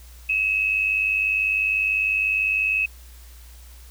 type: tone pair together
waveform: sine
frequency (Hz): 2557 / 2657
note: D#7 / E7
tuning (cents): +47 / +13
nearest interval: minor second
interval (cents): 66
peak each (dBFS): -20 / -25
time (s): 0.29-2.86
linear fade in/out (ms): 5
effects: added 60 Hz sine -42 dBFS peak until 3.9 s + white hiss -51 dBFS RMS until 3.9 s